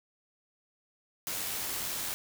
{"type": "noise with amplitude modulation", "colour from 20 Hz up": "white", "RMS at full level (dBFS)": -34, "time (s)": [1.27, 2.14], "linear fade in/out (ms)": 0, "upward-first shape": "sine", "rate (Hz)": 89.9, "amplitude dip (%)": 25, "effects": []}